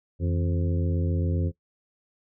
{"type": "harmonic tone with a mistuned harmonic", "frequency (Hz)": 87.4, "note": "F2", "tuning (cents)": 2, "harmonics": [1, 2, 3, 4, 5, 6], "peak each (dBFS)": [-24, -30, -34, -36, -38, -40], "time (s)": [0.19, 1.52], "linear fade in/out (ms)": 50, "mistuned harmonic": 2, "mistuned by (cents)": -120, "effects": ["noise-tail reverb RT60 0.1 s tail -17 dB re dry"]}